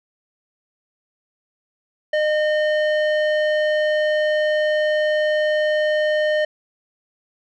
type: tone with low-pass filter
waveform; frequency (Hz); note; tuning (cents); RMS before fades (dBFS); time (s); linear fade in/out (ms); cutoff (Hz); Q
square; 610; D#5; -34; -19; 2.13-6.45; 5; 2500; 1.2
effects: none